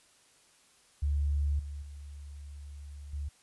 sine tone with level steps, 72.2 Hz, D2, 29 cents flat, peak -26 / -37 / -42 / -33 dBFS, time 1.02-3.29 s, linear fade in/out 10 ms, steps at 1.59 / 1.82 / 3.13 s, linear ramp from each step 5 ms, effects white hiss -63 dBFS RMS until 3.42 s + resampled to 24000 Hz

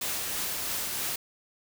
white noise with tremolo, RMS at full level -31 dBFS, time 0.01-1.16 s, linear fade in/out 5 ms, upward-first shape triangle, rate 3.1 Hz, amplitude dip 25%, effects none

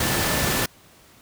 sine tone in noise, 1760 Hz, A6, in tune, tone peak -32 dBFS, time 0-0.66 s, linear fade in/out 5 ms, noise pink, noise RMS -22 dBFS, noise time 0-0.66 s, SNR -13 dB, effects pink hiss -52 dBFS RMS until 1.21 s + high-pass 60 Hz 12 dB/octave

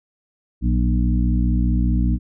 harmonic tone with a mistuned harmonic, 60 Hz, B1, 49 cents flat, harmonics 1 / 2 / 3 / 4 / 5, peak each -17 / -24 / -24 / -25 / -28 dBFS, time 0.61-2.19 s, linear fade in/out 50 ms, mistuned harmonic 3, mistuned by +47 cents, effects none

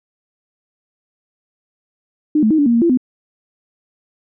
sine tone with pitch steps, 302.9 / 217 / 314.5 / 288.2 / 235.6 / 232.5 / 339 / 253.2 Hz, D#4 / A3 / D#4 / D4 / A#3 / A#3 / E4 / B3, -46 / -24 / +19 / -33 / +19 / -4 / +49 / +43 cents, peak -10 dBFS, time 2.35-2.974 s, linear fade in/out 5 ms, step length 78 ms, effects none

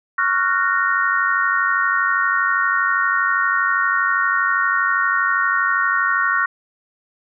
sine chord, Gb major seventh, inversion second, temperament just, 1110 / 1387.5 / 1480 / 1850 Hz, Db6 / F6 / Gb6 / Bb6, +2 / -12 / 0 / -14 cents, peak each -21 dBFS, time 0.18-6.46 s, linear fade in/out 5 ms, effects none

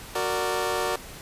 20% pulse chord, Gb augmented, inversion none, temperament equal with one note detuned, 370 / 461.9 / 587.3 Hz, Gb4 / Bb4 / D5, 0 / -16 / 0 cents, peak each -24 / -24 / -25 dBFS, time 0.15-0.96 s, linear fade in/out 5 ms, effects pink hiss -42 dBFS RMS until 1.21 s + resampled to 32000 Hz

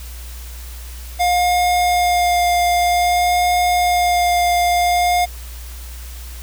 square tone with vibrato, 709 Hz, F5, 26 cents sharp, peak -14 dBFS, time 1.19-5.26 s, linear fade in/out 20 ms, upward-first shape sine, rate 0.52 Hz, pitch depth 12 cents each way, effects added 60 Hz sine -30 dBFS peak until 6.42 s + white hiss -39 dBFS RMS until 6.42 s

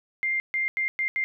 sine tone bursts at uneven times, 2103 Hz, C7, 8 cents sharp, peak -23 dBFS, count 5, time 0.23-0.4 / 0.54-0.68 / 0.77-0.88 / 0.99-1.08 / 1.16-1.24 s, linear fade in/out 0 ms, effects none

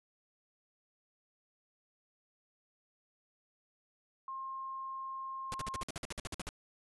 sine tone, 1065 Hz, C6, 30 cents sharp, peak -39 dBFS, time 4.28-5.83 s, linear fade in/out 2 ms
pink noise bursts, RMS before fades -40 dBFS, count 14, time 5.52-6.49 s, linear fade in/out 0 ms, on 21 ms, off 52 ms
effects resampled to 24000 Hz

